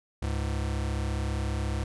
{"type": "tone pair together", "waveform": "square", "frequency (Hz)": [69.5, 104.13], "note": ["C#2", "G#2"], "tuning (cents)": [5, 5], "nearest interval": "perfect fifth", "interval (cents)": 700, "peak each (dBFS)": [-30, -33], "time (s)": [0.22, 1.84], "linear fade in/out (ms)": 5, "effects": ["resampled to 24000 Hz"]}